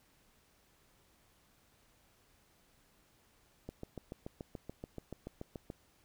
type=click train; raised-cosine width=2 ms; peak=-29 dBFS; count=15; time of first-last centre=3.69-5.701 s; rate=6.96 Hz; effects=pink hiss -69 dBFS RMS until 6.04 s